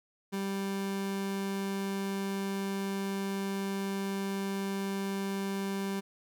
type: tone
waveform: 30% pulse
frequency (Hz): 196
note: G3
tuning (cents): 0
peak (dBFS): -29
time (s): 0.32-6.01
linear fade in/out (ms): 20
effects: none